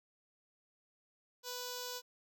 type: tone with notch filter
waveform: 5% pulse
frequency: 493.9 Hz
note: B4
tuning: in tune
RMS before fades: -43 dBFS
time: 1.43-2.02 s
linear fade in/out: 50 ms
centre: 2100 Hz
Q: 0.88
effects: none